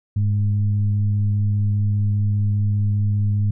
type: tone with frequency modulation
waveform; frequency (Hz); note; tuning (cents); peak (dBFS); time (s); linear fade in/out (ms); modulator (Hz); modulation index
sine; 102.5; G#2; -22; -16; 0.16-3.51; 5; 105; 0.41
effects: none